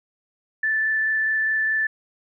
sine tone with frequency modulation, 1756 Hz, A6, 4 cents flat, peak -19 dBFS, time 0.63-1.87 s, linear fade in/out 5 ms, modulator 24.8 Hz, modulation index 0.6, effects none

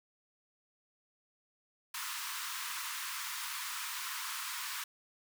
pink high-pass noise, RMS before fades -40 dBFS, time 1.94-4.84 s, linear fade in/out 5 ms, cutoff 940 Hz, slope 96 dB/octave, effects none

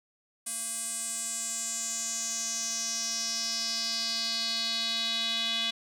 square tone with band-pass filter sweep, 228.1 Hz, A#3, 37 cents flat, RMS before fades -32 dBFS, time 0.46-5.71 s, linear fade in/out 10 ms, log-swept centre 9300 to 3500 Hz, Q 5, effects none

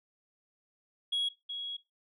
sine tone pair in turn, 3322 / 3322 Hz, G#7 / G#7, 0 / 0 cents, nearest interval unison, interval 0 cents, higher neither, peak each -26 / -35 dBFS, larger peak first, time 1.12-1.29 / 1.49-1.77 s, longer second, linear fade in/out 10 ms, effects noise-tail reverb RT60 0.2 s tail -17 dB re dry + tanh soft clip ceiling -26 dBFS

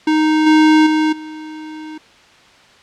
square tone with level steps, 310.6 Hz, D#4, 3 cents flat, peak -12 / -8 / -13 / -29 dBFS, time 0.07-1.98 s, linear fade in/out 5 ms, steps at 0.46 / 0.86 / 1.12 s, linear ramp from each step 10 ms, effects white hiss -46 dBFS RMS until 2.82 s + low-pass 4000 Hz 12 dB/octave

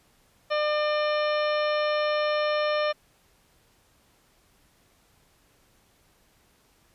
harmonic tone, 600 Hz, D5, 37 cents sharp, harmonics 1 / 2 / 3 / 4 / 5 / 6 / 7 / 9, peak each -24 / -30 / -34 / -36 / -38 / -40 / -41 / -43 dBFS, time 0.5-2.93 s, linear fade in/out 20 ms, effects pink hiss -63 dBFS RMS until 6.94 s + resampled to 32000 Hz

